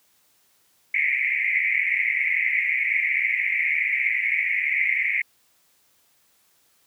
white band-pass noise, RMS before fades -23 dBFS, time 0.94-5.22 s, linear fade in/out 5 ms, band 2000 to 2300 Hz, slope 96 dB/octave, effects white hiss -63 dBFS RMS until 6.86 s + high-pass 60 Hz 12 dB/octave

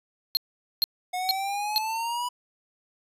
square tone bursts, 4217 Hz, C8, 13 cents sharp, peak -20 dBFS, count 4, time 0.35-1.78 s, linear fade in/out 0 ms, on 20 ms, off 450 ms
square exponential sweep, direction up, 723 to 987.8 Hz, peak -28 dBFS, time 1.13-2.29 s, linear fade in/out 10 ms
effects resampled to 32000 Hz

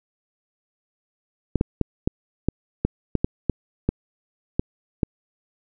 clicks, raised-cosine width 3 ms, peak -6 dBFS, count 12, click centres 1.557 / 1.611 / 1.813 / 2.075 / 2.486 / 2.85 / 3.153 / 3.245 / 3.497 / 3.89 / 4.595 / 5.032 s, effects none

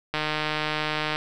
click train, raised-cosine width 0.3 ms, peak -10 dBFS, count 157, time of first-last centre 0.14-1.16 s, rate 153 Hz, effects none

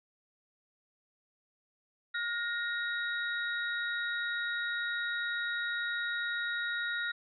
sine tone cluster, 1427 / 1866 / 3801 Hz, F6 / A#6 / A#7, +37 / +1 / +33 cents, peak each -34 / -36 / -40 dBFS, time 2.14-7.12 s, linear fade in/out 10 ms, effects none

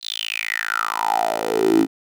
10% pulse tone with high-pass filter sweep, 55 Hz, A1, in tune, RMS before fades -21 dBFS, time 0.01-1.87 s, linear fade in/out 50 ms, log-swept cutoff 4100 to 280 Hz, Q 8.4, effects none

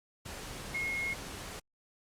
sine tone in noise, 2159 Hz, C#7, 46 cents flat, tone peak -32 dBFS, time 0.74-1.14 s, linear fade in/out 10 ms, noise pink, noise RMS -43 dBFS, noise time 0.25-1.6 s, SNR +8 dB, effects low-pass 11000 Hz 12 dB/octave + Opus 48 kbps

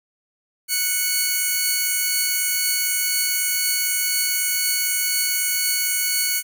5% pulse tone pair together, 1480 / 2219 Hz, F#6 / C#7, 0 / +1 cents, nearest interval perfect fifth, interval 701 cents, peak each -15 / -10 dBFS, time 0.68-6.43 s, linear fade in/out 50 ms, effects none

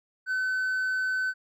sine tone with hard clipping, 1518 Hz, F#6, 44 cents sharp, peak -26 dBFS, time 0.26-1.34 s, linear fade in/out 50 ms, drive 2 dB, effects none

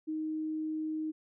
sine tone, 312.3 Hz, D#4, 7 cents sharp, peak -32 dBFS, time 0.07-1.12 s, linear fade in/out 20 ms, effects none

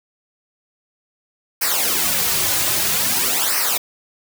white noise with flanger, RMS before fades -19 dBFS, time 1.61-3.78 s, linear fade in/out 10 ms, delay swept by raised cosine 0.28 to 4.48 ms, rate 0.51 Hz, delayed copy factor -0.8, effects none

